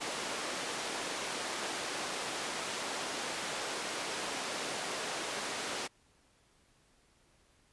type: band-pass noise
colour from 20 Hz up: pink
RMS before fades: -38 dBFS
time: 0-5.88 s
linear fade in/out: 20 ms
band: 360 to 8700 Hz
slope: 12 dB/octave
effects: pink hiss -68 dBFS RMS until 7.72 s + resampled to 24000 Hz